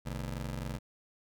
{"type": "ring-modulated tone", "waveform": "25% pulse", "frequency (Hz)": 91.4, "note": "F#2", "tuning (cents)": -21, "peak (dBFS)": -29, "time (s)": [0.05, 0.79], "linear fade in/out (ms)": 20, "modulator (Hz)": 33.8, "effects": []}